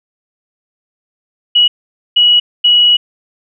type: tone bursts at uneven times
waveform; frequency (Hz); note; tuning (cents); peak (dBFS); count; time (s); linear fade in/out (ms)
sine; 2920; F#7; -24; -5; 3; 1.55-1.68 / 2.16-2.4 / 2.64-2.97; 10
effects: none